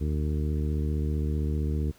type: harmonic tone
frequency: 75.4 Hz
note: D2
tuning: 46 cents sharp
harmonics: 1 / 2 / 3 / 4 / 5 / 6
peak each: -26 / -32 / -36 / -38 / -40 / -42 dBFS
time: 0-1.92 s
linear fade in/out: 20 ms
effects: pink hiss -58 dBFS RMS until 1.98 s